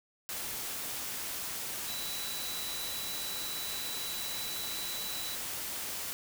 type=tone in noise; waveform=sine; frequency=3951 Hz; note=B7; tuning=in tune; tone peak=-40 dBFS; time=1.88-5.35 s; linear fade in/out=0 ms; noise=white; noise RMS=-38 dBFS; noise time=0.29-6.13 s; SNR=-5 dB; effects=none